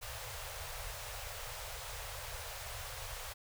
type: band-stop noise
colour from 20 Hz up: pink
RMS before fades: -44 dBFS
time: 0.01-3.34 s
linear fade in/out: 20 ms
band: 120 to 480 Hz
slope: 48 dB/octave
effects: none